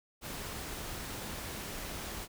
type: noise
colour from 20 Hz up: pink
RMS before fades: -41 dBFS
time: 0.21-2.28 s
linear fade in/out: 50 ms
effects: none